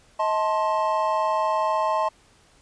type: chord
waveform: triangle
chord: A diminished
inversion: second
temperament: just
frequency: 633.6 / 880 / 1056 Hz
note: Eb5 / A5 / C6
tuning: +31 / 0 / +16 cents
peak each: -23 dBFS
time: 0.19-2.09 s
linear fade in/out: 10 ms
effects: pink hiss -57 dBFS RMS until 2.61 s + resampled to 22050 Hz